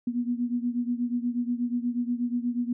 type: beating tone pair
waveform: sine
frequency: 239.5 / 247.8 Hz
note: A#3 / B3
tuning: +47 / +6 cents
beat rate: 8.3 Hz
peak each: -27 / -30 dBFS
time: 0.07-2.73 s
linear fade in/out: 5 ms
effects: none